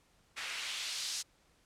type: noise with band-pass filter sweep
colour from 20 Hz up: white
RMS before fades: -39 dBFS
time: 0.36-1.23 s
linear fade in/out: 20 ms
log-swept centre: 1900 to 5600 Hz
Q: 1.3
effects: pink hiss -69 dBFS RMS until 1.65 s + low-pass 10000 Hz 12 dB/octave